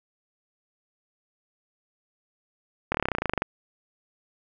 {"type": "slowing click train", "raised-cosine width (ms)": 0.5, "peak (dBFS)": -9, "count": 16, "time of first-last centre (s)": [2.92, 3.421], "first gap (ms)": 25, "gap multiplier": 1.04, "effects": []}